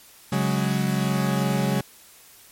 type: chord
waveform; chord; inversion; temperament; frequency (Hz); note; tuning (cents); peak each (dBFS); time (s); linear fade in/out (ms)
40% pulse; C# suspended fourth; none; equal; 138.59 / 185 / 207.7; C#3 / F#3 / G#3; 0 / 0 / 0; -24 / -24 / -25; 0.32-1.81; 5
effects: white hiss -50 dBFS RMS until 2.51 s + MP3 64 kbps